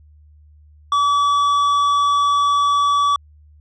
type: tone with tanh clipping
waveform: sine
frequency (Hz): 1146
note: D6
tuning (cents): -43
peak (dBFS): -15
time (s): 0.92-3.16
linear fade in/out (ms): 2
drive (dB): 9
effects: added 75 Hz sine -45 dBFS peak until 3.6 s